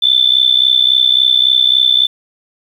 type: tone with amplitude modulation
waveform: sine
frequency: 3520 Hz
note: A7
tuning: in tune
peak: -4 dBFS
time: 0.02-2.07 s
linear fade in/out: 10 ms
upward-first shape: sine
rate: 63.6 Hz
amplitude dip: 85%
effects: 7-bit